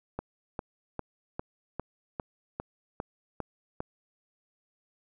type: click train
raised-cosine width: 1 ms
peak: -19 dBFS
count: 10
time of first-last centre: 0.19-3.804 s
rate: 2.49 Hz
effects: none